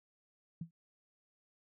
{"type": "tone with exponential decay", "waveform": "sine", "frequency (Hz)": 166.1, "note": "E3", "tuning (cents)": 13, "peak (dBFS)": -35, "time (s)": [0.61, 0.71], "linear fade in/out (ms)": 5, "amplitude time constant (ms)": 21, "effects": []}